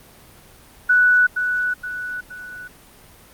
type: tone with echo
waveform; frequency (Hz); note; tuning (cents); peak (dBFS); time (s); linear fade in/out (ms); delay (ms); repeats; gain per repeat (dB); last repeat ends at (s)
sine; 1480; F#6; 0; -11; 0.89-1.27; 10; 470; 3; -7; 2.68
effects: pink hiss -47 dBFS RMS until 3.33 s + Opus 32 kbps